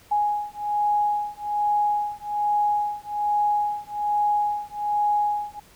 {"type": "beating tone pair", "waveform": "sine", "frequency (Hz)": [830.6, 831.8], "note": ["G#5", "G#5"], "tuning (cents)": [0, 2], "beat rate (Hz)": 1.2, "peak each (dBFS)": [-24, -24], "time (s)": [0.11, 5.6], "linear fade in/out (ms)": 10, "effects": ["pink hiss -53 dBFS RMS until 5.75 s"]}